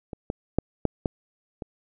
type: clicks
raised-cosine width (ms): 2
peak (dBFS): -21 / -14 / -7 / -7 / -10 / -20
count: 6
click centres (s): 0.132 / 0.301 / 0.586 / 0.853 / 1.058 / 1.622
effects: none